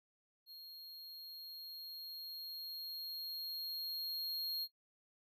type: tone with level ramp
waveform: square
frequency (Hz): 4255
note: C8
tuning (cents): +28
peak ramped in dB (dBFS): -51 to -37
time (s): 0.46-4.68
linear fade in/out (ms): 50
effects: noise-tail reverb RT60 0.1 s tail -23 dB re dry